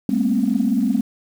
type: tone cluster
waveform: sine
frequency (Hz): 201 / 224.3 / 241.6 / 267.1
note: G3 / A3 / B3 / C4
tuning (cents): +44 / +34 / -38 / +36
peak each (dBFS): -21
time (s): 0.09-1.01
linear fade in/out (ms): 2
effects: tanh soft clip ceiling -7 dBFS + 7-bit